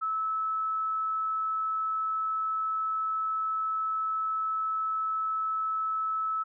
sine tone, 1303 Hz, E6, 20 cents flat, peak -27 dBFS, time 0.01-6.44 s, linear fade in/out 20 ms, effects none

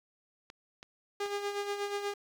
clicks, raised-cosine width 0.2 ms, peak -29 dBFS, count 3, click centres 0.501 / 0.829 / 1.26 s
sawtooth tone with tremolo, 405.9 Hz, G#4, 40 cents flat, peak -27 dBFS, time 1.2-2.14 s, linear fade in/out 5 ms, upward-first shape sine, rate 8.3 Hz, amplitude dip 55%
effects low-pass 7000 Hz 12 dB/octave + 9-bit

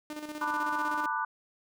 sawtooth tone with tremolo, 301.6 Hz, D4, 46 cents sharp, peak -32 dBFS, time 0.1-1.06 s, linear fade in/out 2 ms, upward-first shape square, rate 16 Hz, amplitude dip 55%
sine chord, B minor seventh, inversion third, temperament just, 889 / 987.8 / 1185.3 / 1481.6 Hz, A5 / B5 / D6 / F#6, +18 / 0 / +16 / +2 cents, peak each -34 dBFS, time 0.41-1.25 s, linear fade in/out 5 ms
effects none

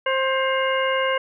harmonic tone with a mistuned harmonic, 529 Hz, C5, 19 cents sharp, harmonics 1 / 2 / 3 / 4 / 5, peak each -22 / -25 / -27 / -28 / -29 dBFS, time 0.06-1.18 s, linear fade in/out 5 ms, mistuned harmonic 5, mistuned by +120 cents, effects none

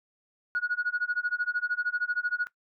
sine tone with tremolo, 1454 Hz, F#6, 31 cents flat, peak -22 dBFS, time 0.55-2.47 s, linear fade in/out 0 ms, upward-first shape sine, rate 13 Hz, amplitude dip 100%, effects noise-tail reverb RT60 0.1 s tail -18 dB re dry + tanh soft clip ceiling -20 dBFS

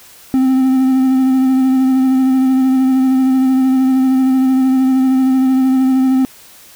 triangle tone with vibrato, 261.6 Hz, C4, in tune, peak -7 dBFS, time 0.34-6.25 s, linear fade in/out 0 ms, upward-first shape sine, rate 13 Hz, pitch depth 20 cents each way, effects white hiss -41 dBFS RMS until 6.75 s

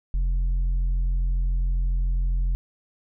sine tone with tanh clipping, 43.65 Hz, F1, in tune, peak -21 dBFS, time 0.14-2.55 s, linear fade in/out 0 ms, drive 4 dB, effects none

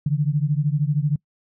sine beating tone pair, 142.8 / 155.8 Hz, D3 / D#3, -48 / +3 cents, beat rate 13 Hz, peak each -20 / -22 dBFS, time 0.06-1.16 s, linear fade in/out 5 ms, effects noise-tail reverb RT60 0.1 s tail -25 dB re dry

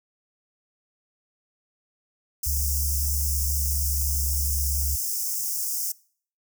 white high-pass noise, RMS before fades -28 dBFS, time 2.43-5.92 s, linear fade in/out 5 ms, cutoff 5100 Hz, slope 96 dB/octave
sine tone with pitch glide, 70.9 to 69.08 Hz, C#2 to C#2, +40 to -5 cents, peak -25 dBFS, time 2.46-4.96 s, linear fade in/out 10 ms, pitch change -45 cents, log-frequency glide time 3.19-4.76 s
effects noise-tail reverb RT60 0.5 s tail -22 dB re dry

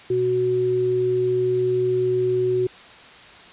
sine tone pair together, 123.55 / 370 Hz, B2 / F#4, +1 / 0 cents, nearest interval octave + perfect fifth, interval 1899 cents, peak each -29 / -18 dBFS, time 0.1-2.67 s, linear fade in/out 5 ms, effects white hiss -44 dBFS RMS until 3.52 s + resampled to 8000 Hz

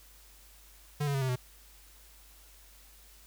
square tone with pitch steps, 146.83 / 141.26 / 135.89 / 130.74 / 125.77 Hz, D3 / C#3 / C#3 / C3 / B2, 0 / +33 / -34 / -1 / +32 cents, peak -29 dBFS, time 1-1.36 s, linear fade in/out 10 ms, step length 72 ms, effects added 50 Hz sine -57 dBFS peak until 3.26 s + white hiss -58 dBFS RMS until 3.26 s

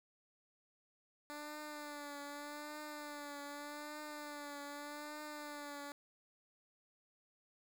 10% pulse tone with vibrato, 293.7 Hz, D4, in tune, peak -37 dBFS, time 1.3-5.92 s, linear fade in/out 0 ms, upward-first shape triangle, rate 0.83 Hz, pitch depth 51 cents each way, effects 11-bit

